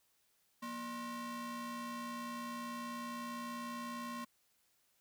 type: ring-modulated tone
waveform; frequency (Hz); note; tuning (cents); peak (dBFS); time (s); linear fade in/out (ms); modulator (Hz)
45% pulse; 415.3; G#4; 0; -38; 0.62-4.25; 10; 653
effects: white hiss -75 dBFS RMS until 5 s